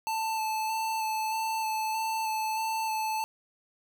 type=tone with vibrato; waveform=square; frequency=880 Hz; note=A5; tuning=in tune; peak=-29 dBFS; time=0.07-3.24 s; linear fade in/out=0 ms; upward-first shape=square; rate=1.6 Hz; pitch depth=13 cents each way; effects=none